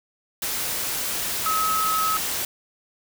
sine tone in noise, 1284 Hz, E6, 46 cents flat, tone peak -21 dBFS, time 1.46-2.17 s, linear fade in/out 2 ms, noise white, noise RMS -27 dBFS, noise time 0.42-2.45 s, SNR +3 dB, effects none

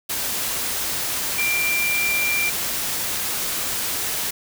sine tone in noise, 2370 Hz, D7, 15 cents sharp, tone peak -20 dBFS, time 1.38-2.5 s, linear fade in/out 10 ms, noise white, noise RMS -25 dBFS, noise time 0.09-4.31 s, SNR +2 dB, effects none

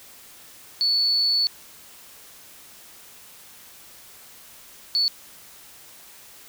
sine tone bursts at uneven times, 4444 Hz, C#8, 4 cents sharp, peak -18 dBFS, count 2, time 0.81-1.47 / 4.95-5.08 s, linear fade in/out 0 ms, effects white hiss -47 dBFS RMS until 6.48 s

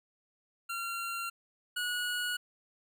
25% pulse tone pair in turn, 1376 / 1457.8 Hz, F6 / F#6, -26 / -26 cents, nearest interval minor second, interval 100 cents, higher second, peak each -31 / -28 dBFS, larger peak second, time 0.69-1.3 / 1.76-2.37 s, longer neither, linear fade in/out 10 ms, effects none

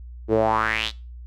sawtooth tone with band-pass filter sweep, 110 Hz, A2, in tune, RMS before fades -21 dBFS, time 0.28-0.92 s, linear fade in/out 50 ms, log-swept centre 360 to 4100 Hz, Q 4.6, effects noise-tail reverb RT60 0.3 s tail -20 dB re dry + added 60 Hz sine -36 dBFS peak until 1.26 s

